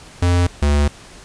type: tone pair in turn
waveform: square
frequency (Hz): 88.2 / 72.48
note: F2 / D2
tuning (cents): +18 / -22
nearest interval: minor third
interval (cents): 340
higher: first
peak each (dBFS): -13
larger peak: neither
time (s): 0.22-0.47 / 0.62-0.88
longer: second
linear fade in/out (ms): 5
effects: pink hiss -41 dBFS RMS until 1.24 s + resampled to 22050 Hz

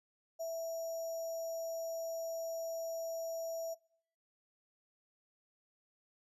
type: tone with sample-and-hold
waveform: sine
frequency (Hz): 659.3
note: E5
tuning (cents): 0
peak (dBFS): -36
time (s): 0.39-3.75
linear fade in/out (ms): 20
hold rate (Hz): 6300
effects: noise-tail reverb RT60 0.6 s tail -24 dB re dry + resampled to 32000 Hz

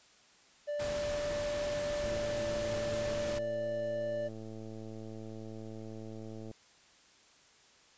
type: tone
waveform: triangle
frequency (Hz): 587.3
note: D5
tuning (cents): 0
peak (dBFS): -31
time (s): 0.67-4.29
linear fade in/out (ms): 20
type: noise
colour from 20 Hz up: pink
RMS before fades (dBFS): -41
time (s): 0.79-3.39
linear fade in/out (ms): 10
type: click train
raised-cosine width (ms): 2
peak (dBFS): -33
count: 493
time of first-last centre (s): 2.04-6.513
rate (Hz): 110
effects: white hiss -62 dBFS RMS until 7.97 s + resampled to 16000 Hz

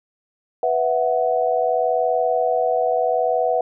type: chord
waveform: sine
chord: B suspended fourth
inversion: none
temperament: equal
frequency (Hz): 493.9 / 659.3 / 740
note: B4 / E5 / F#5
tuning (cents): 0 / 0 / 0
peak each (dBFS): -21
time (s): 0.63-3.61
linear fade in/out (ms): 2
effects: none

